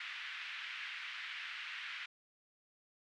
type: band-pass noise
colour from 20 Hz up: white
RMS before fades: -45 dBFS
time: 0-2.06 s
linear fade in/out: 5 ms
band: 1500 to 2900 Hz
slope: 24 dB/octave
effects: none